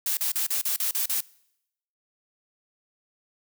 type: noise bursts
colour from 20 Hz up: blue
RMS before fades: -26 dBFS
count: 8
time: 0.06-1.206 s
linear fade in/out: 2 ms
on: 110 ms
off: 38 ms
effects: noise-tail reverb RT60 0.8 s tail -23 dB re dry